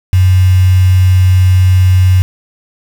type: tone with quantisation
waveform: sine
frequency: 92.3 Hz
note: F#2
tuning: 4 cents flat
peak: -4 dBFS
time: 0.13-2.22 s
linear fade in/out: 0 ms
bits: 4
effects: none